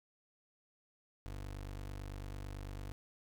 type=tone; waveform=25% pulse; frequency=49 Hz; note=G1; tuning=in tune; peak=-39 dBFS; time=1.26-2.92 s; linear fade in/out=0 ms; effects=none